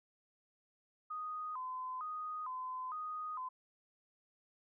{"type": "tone with vibrato", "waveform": "sine", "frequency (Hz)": 1127, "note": "C#6", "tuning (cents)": 28, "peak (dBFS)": -39, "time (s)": [1.1, 3.49], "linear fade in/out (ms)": 10, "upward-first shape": "square", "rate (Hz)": 1.1, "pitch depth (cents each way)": 170, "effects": []}